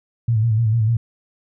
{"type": "tone with vibrato", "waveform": "sine", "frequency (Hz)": 112.4, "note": "A2", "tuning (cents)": 37, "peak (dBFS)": -14, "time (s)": [0.28, 0.97], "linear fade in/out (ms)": 5, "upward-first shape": "square", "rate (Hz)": 6.7, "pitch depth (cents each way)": 65, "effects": []}